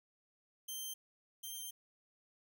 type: tone pair in turn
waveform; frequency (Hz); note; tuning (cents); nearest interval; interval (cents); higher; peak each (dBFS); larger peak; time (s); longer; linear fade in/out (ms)
10% pulse; 3136 / 3152; G7 / G7; 0 / +9; unison; 9; second; -33 / -35; first; 0.68-0.94 / 1.43-1.71; second; 10
effects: none